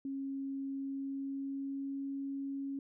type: tone with pitch glide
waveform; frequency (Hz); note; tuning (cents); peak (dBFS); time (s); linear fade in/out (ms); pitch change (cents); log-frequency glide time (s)
sine; 272.7 to 275.4; C#4 to C#4; -28 to -11; -36; 0.05-2.79; 2; +17; 0.69-2.09
effects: none